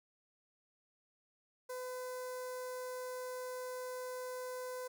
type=tone with notch filter; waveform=sawtooth; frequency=505 Hz; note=B4; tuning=39 cents sharp; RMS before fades=-43 dBFS; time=1.69-4.88 s; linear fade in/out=10 ms; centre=2900 Hz; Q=0.67; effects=none